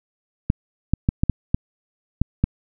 clicks, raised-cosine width 5 ms, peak -4 dBFS, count 8, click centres 0.501 / 0.936 / 1.089 / 1.235 / 1.297 / 1.545 / 2.216 / 2.44 s, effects none

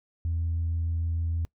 sine tone with vibrato, 83 Hz, E2, 12 cents sharp, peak -24 dBFS, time 0.25-1.45 s, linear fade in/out 0 ms, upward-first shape triangle, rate 6.5 Hz, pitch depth 9 cents each way, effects noise-tail reverb RT60 0.1 s tail -24 dB re dry + tanh soft clip ceiling -22 dBFS

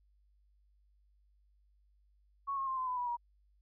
sine tone with pitch steps, 1108 / 1080.8 / 1054.3 / 1028.4 / 1003.2 / 978.6 / 954.6 Hz, C#6 / C#6 / C6 / C6 / B5 / B5 / A#5, -1 / -44 / +13 / -30 / +27 / -16 / +41 cents, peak -33 dBFS, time 2.47-3.17 s, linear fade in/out 20 ms, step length 100 ms, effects added 50 Hz sine -66 dBFS peak until 3.61 s

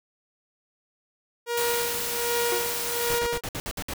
sawtooth tone with tremolo, 474.1 Hz, A#4, 29 cents sharp, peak -20 dBFS, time 1.46-3.41 s, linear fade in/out 50 ms, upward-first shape sine, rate 1.3 Hz, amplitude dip 75%
white noise, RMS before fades -30 dBFS, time 1.57-3.19 s, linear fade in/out 5 ms
40% pulse tone with exponential decay, 363.4 Hz, F#4, 31 cents flat, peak -25 dBFS, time 2.52-2.75 s, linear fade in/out 1 ms, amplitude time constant 48 ms
pink noise bursts, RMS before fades -32 dBFS, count 8, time 3.1-3.936 s, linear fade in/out 0 ms, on 52 ms, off 60 ms
effects none

